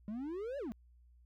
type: exponential two-way sweep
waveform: triangle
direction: up then down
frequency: 200.6 to 591 to 200.6 Hz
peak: -36 dBFS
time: 0.08-0.72 s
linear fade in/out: 0 ms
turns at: 0.58 s
effects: added 60 Hz sine -60 dBFS peak until 1.25 s